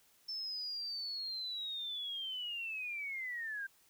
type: linear sweep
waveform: sine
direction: down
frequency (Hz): 5320 to 1568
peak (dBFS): -38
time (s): 0.28-3.67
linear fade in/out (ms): 10
effects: white hiss -68 dBFS RMS until 3.89 s